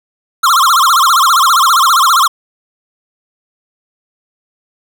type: tone with vibrato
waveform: square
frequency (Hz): 1203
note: D6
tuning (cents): +41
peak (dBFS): -7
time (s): 0.43-2.28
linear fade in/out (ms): 10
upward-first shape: sine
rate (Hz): 15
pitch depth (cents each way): 260
effects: none

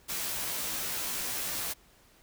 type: noise with comb filter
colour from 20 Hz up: white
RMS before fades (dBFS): -34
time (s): 0.08-1.74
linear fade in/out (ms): 20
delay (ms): 14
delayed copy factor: -0.85
effects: pink hiss -61 dBFS RMS until 2.22 s

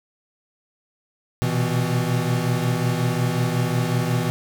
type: tone cluster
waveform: square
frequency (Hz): 120.3 / 125.8 / 163 / 250.1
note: B2 / B2 / E3 / B3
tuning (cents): -45 / +32 / -19 / +22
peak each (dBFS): -25 / -26 / -25 / -30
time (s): 1.42-4.3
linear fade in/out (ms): 0
effects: none

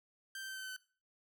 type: tone with pitch steps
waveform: sawtooth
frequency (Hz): 1568 / 1558.1 / 1548.2 / 1538.4 / 1528.7 / 1519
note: G6 / G6 / G6 / G6 / G6 / F#6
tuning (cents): 0 / -11 / -22 / -33 / -44 / +45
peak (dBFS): -39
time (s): 0.35-0.764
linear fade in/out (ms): 2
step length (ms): 69
effects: noise-tail reverb RT60 0.4 s tail -19 dB re dry

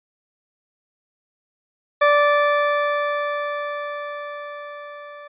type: tone with level ramp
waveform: 20% pulse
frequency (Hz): 584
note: D5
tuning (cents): -10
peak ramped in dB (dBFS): -7 to -32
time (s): 2.01-5.28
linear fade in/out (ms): 10
effects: resampled to 8000 Hz

